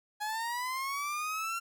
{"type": "linear sweep", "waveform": "30% pulse", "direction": "up", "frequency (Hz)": [830.6, 1375], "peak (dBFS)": -30, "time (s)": [0.2, 1.6], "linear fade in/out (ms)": 20, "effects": []}